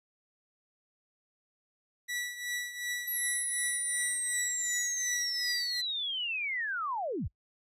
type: tone with tremolo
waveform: sawtooth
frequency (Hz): 1951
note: B6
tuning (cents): -22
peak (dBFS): -28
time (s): 2.08-5.82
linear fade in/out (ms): 20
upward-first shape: triangle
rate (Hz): 2.7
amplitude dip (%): 75
type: linear sweep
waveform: sine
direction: down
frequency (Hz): 11520 to 36.51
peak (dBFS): -31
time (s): 3.07-7.28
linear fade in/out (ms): 10
effects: noise-tail reverb RT60 0.1 s tail -22 dB re dry + resampled to 32000 Hz